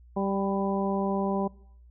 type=harmonic tone with a mistuned harmonic; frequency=196 Hz; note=G3; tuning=in tune; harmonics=1 / 2 / 3 / 4 / 5; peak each=-28 / -31 / -33 / -34 / -35 dBFS; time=0.16-1.48 s; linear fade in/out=10 ms; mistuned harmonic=5; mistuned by=+21 cents; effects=noise-tail reverb RT60 0.7 s tail -23 dB re dry + added 60 Hz sine -50 dBFS peak until 1.9 s